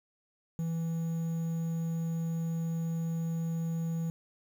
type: tone with quantisation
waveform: triangle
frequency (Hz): 164.81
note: E3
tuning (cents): 0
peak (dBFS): -28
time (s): 0.59-4.1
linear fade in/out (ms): 0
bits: 9
effects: none